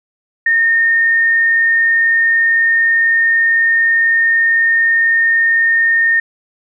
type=tone; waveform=sine; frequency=1831 Hz; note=A#6; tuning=32 cents flat; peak=-9 dBFS; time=0.46-6.2 s; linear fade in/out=5 ms; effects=none